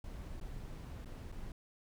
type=noise with dropouts; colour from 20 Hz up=brown; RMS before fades=-45 dBFS; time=0.04-1.52 s; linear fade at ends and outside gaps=2 ms; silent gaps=0.401-0.411 / 1.047-1.057 / 1.318-1.323 s; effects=none